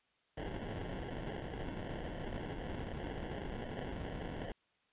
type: noise with sample-and-hold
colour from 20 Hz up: pink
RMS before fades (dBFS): -42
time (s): 0.37-4.52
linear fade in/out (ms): 5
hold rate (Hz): 1225
effects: white hiss -75 dBFS RMS until 4.92 s + resampled to 8000 Hz